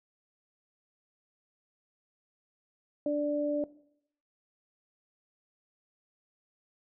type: tone pair together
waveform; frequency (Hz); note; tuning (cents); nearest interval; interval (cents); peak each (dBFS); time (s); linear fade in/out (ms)
sine; 292.7 / 587.3; D4 / D5; -6 / 0; octave; 1206; -30 / -29; 3.06-3.64; 2
effects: noise-tail reverb RT60 0.7 s tail -19 dB re dry